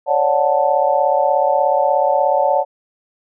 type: chord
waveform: sine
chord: D major seventh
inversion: third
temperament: just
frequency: 550.6 / 587.3 / 734.2 / 881 Hz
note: C#5 / D5 / F#5 / A5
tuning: -12 / 0 / -14 / +2 cents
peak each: -18 dBFS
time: 0.06-2.65 s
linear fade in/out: 50 ms
effects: none